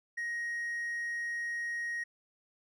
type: tone with hard clipping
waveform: sine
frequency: 1880 Hz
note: A#6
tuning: 14 cents sharp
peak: -34 dBFS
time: 0.17-2.04 s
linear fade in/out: 10 ms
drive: 2 dB
effects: none